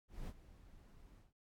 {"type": "noise with ADSR envelope", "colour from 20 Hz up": "brown", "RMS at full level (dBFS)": -44, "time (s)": [0.08, 1.33], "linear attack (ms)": 200, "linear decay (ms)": 45, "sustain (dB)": -16, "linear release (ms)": 150, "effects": ["noise-tail reverb RT60 0.1 s tail -25 dB re dry", "AAC 64 kbps"]}